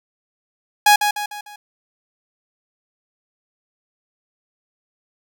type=tone with echo; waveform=sawtooth; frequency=830.6 Hz; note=G#5; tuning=in tune; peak=-5 dBFS; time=0.86-0.96 s; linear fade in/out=5 ms; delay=150 ms; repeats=4; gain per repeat=-7 dB; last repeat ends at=1.56 s; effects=none